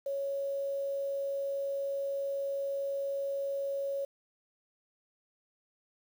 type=tone with quantisation; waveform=sine; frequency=554.4 Hz; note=C#5; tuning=in tune; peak=-31 dBFS; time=0.06-4.05 s; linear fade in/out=5 ms; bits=9; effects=none